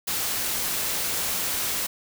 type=noise; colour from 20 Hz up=white; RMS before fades=-27 dBFS; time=0.07-1.87 s; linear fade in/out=10 ms; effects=none